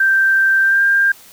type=tone with pitch glide; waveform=sine; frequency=1568 to 1596.3 Hz; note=G6 to G6; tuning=0 to +31 cents; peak=-10 dBFS; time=0-1.12 s; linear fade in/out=5 ms; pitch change=+31 cents; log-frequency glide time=0.62-0.83 s; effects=white hiss -43 dBFS RMS until 1.32 s